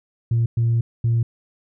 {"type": "tone bursts at uneven times", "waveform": "sine", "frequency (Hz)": 116.2, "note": "A#2", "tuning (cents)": -5, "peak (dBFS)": -14, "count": 3, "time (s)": [[0.31, 0.46], [0.57, 0.81], [1.04, 1.23]], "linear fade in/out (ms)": 5, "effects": ["tanh soft clip ceiling -13 dBFS"]}